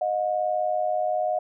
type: tone pair together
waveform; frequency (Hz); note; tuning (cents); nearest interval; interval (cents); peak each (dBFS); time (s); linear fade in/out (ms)
sine; 621 / 721.6; D#5 / F#5; -3 / -44; minor third; 259; -25; 0.01-1.39; 5
effects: none